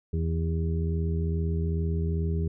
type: harmonic tone with a mistuned harmonic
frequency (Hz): 82.41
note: E2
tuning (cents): 0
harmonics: 1 / 2 / 3 / 4 / 5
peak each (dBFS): -26 / -30 / -42 / -43 / -36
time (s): 0.13-2.48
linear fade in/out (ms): 5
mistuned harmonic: 5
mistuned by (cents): -29
effects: none